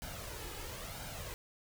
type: noise with flanger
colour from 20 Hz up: pink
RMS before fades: -44 dBFS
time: 0.02-1.34 s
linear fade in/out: 0 ms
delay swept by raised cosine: 1.3 to 2.4 ms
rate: 1 Hz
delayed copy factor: +0.6
effects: none